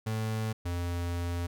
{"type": "tone", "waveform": "35% pulse", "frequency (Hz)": 110, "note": "A2", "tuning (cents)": 0, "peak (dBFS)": -28, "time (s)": [0.06, 0.53], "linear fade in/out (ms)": 10}
{"type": "tone with pitch glide", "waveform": "square", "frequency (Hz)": [87.2, 86.65], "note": ["F2", "F2"], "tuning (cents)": [-2, -13], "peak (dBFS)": -31, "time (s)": [0.65, 1.47], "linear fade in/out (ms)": 10, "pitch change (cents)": -11, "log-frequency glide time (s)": [0.81, 1.03]}
{"effects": []}